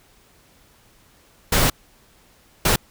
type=noise bursts at uneven times; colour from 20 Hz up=pink; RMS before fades=-17 dBFS; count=2; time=1.52-1.7 / 2.65-2.76 s; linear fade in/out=5 ms; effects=pink hiss -55 dBFS RMS until 2.9 s